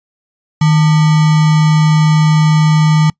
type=tone with sample-and-hold; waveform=sine; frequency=155.56 Hz; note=D#3; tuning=in tune; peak=-6 dBFS; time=0.61-3.1 s; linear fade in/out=5 ms; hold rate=1050 Hz; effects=noise-tail reverb RT60 0.1 s tail -26 dB re dry + resampled to 16000 Hz